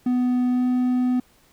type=tone with pitch glide; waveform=triangle; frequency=248.8 to 250.5 Hz; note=B3 to B3; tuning=+13 to +25 cents; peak=-16 dBFS; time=0.06-1.2 s; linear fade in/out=5 ms; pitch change=+12 cents; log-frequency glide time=0.51-0.62 s; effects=pink hiss -58 dBFS RMS until 1.52 s